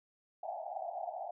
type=band-pass noise; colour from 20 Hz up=white; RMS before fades=-41 dBFS; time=0.43-1.31 s; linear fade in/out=5 ms; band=630 to 810 Hz; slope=96 dB/octave; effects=none